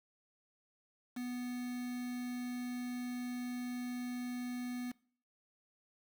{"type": "tone with quantisation", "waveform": "triangle", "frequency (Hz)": 246.9, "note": "B3", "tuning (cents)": 0, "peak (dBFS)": -36, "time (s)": [1.16, 4.92], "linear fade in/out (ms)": 10, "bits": 8, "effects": ["noise-tail reverb RT60 0.5 s tail -23 dB re dry"]}